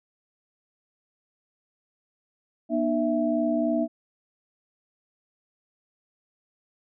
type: tone cluster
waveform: sine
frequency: 240.8 / 304.1 / 660 Hz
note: B3 / D#4 / E5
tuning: -44 / -40 / +2 cents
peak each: -26 dBFS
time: 2.69-3.88 s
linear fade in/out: 50 ms
effects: none